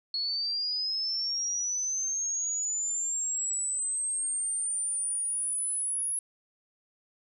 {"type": "linear sweep", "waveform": "sine", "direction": "up", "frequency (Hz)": [4330, 10548], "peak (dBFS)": -28, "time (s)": [0.14, 6.19], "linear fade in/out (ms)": 2, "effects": []}